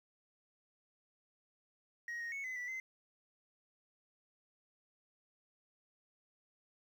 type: tone with pitch steps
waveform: sine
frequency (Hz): 1885 / 1867 / 2208 / 2031 / 1965 / 2061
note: A#6 / A#6 / C#7 / B6 / B6 / C7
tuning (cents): +19 / +2 / -7 / +48 / -9 / -27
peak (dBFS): -37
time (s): 2.08-2.8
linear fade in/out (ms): 2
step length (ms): 120
effects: tanh soft clip ceiling -38 dBFS + 11-bit